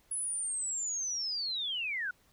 sine linear sweep, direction down, 10370 to 1421 Hz, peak -32 dBFS, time 0.11-2.11 s, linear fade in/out 5 ms, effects pink hiss -67 dBFS RMS until 2.32 s

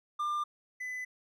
triangle tone pair in turn, 1196 / 2006 Hz, D6 / B6, +31 / +26 cents, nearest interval major sixth, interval 895 cents, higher second, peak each -28 / -34 dBFS, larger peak first, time 0.19-0.44 / 0.8-1.05 s, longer neither, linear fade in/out 10 ms, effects none

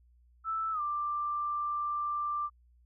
sine tone with pitch glide, 1318.5 to 1181.5 Hz, E6 to D6, 0 to +10 cents, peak -30 dBFS, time 0.44-2.5 s, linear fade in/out 50 ms, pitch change -190 cents, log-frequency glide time 0.72-0.81 s, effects added 60 Hz sine -60 dBFS peak until 2.85 s

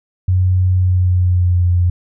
sine tone with pitch glide, 92 to 88.51 Hz, F#2 to F2, -9 to +24 cents, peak -10 dBFS, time 0.28-1.9 s, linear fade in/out 5 ms, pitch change -67 cents, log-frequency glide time 0.76-1.67 s, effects none

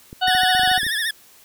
clicks, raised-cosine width 3 ms, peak -23 dBFS, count 12, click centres 0.129 / 0.282 / 0.35 / 0.434 / 0.55 / 0.596 / 0.634 / 0.676 / 0.715 / 0.778 / 0.832 / 0.866 s
harmonic tone, 740 Hz, F#5, in tune, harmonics 1 / 2 / 4 / 5 / 6, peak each -18 / -23 / -23 / -28 / -30 dBFS, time 0.21-0.79 s, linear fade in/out 20 ms
25% pulse tone with vibrato, 1760 Hz, A6, in tune, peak -17 dBFS, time 0.27-1.11 s, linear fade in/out 5 ms, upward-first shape triangle, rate 14 Hz, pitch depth 120 cents each way
effects white hiss -50 dBFS RMS until 1.44 s

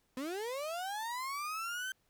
35% pulse linear sweep, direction up, 246.9 to 1561 Hz, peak -35 dBFS, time 0.17-1.92 s, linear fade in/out 2 ms, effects pink hiss -75 dBFS RMS until 2.09 s

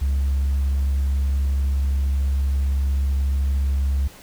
triangle tone with tanh clipping, 68.5 Hz, C#2, 20 cents flat, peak -18 dBFS, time 0.01-4.08 s, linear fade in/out 10 ms, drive 6 dB, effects pink hiss -45 dBFS RMS until 4.22 s

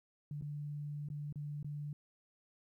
sine tone with dropouts, 146.83 Hz, D3, in tune, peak -39 dBFS, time 0.31-1.93 s, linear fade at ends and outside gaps 2 ms, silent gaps 0.412-0.422 / 1.087-1.101 / 1.326-1.357 / 1.629-1.645 s, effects 13-bit

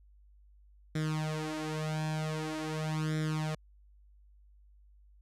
sawtooth tone with flanger, 155.56 Hz, D#3, in tune, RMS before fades -34 dBFS, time 0.95-3.55 s, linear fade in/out 5 ms, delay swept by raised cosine 0.54 to 5.24 ms, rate 0.45 Hz, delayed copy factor +0.85, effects added 50 Hz sine -57 dBFS peak until 5.21 s + low-pass 9000 Hz 12 dB/octave

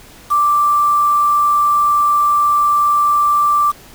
sine tone with quantisation, 1174.7 Hz, D6, in tune, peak -10 dBFS, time 0.3-3.72 s, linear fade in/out 20 ms, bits 5, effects pink hiss -41 dBFS RMS until 3.94 s

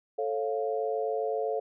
sine chord, A augmented, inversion none, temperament equal with one note detuned, 440 / 547.7 / 698.5 Hz, A4 / C#5 / E#5, 0 / -21 / 0 cents, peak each -30 / -33 / -33 dBFS, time 0.18-1.6 s, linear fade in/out 10 ms, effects none

